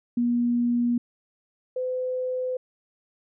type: tone pair in turn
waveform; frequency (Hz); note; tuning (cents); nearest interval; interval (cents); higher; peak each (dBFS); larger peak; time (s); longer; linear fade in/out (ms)
sine; 240 / 508.5; B3 / C5; -49 / -50; octave + minor second; 1299; second; -20 / -25; first; 0.17-0.98 / 1.76-2.57; neither; 5
effects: none